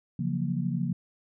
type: chord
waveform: sine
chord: Gb major seventh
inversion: second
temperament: equal with one note detuned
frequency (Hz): 138.59 / 172.51 / 185 / 233.1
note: Db3 / F3 / Gb3 / Bb3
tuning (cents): 0 / -21 / 0 / 0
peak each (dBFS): -31 / -30 / -35 / -33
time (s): 0.19-0.93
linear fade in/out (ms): 5
effects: none